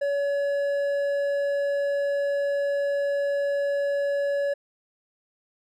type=tone with hard clipping; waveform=triangle; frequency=566 Hz; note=C#5; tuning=36 cents sharp; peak=-24 dBFS; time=0.01-4.54 s; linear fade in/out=10 ms; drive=9 dB; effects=none